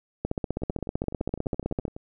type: two click trains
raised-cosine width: 2 ms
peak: -13 / -24 dBFS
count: 26 / 17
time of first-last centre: 0.25-1.853 / 0.62-1.965 s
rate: 15.6 / 11.9 Hz
effects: none